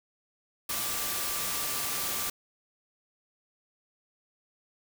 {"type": "tone in noise", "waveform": "sine", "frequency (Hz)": 1174.7, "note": "D6", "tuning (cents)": 0, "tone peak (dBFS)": -43, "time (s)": [0.69, 2.3], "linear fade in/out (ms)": 5, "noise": "white", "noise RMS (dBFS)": -32, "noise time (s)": [0.69, 2.3], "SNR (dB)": -14, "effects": []}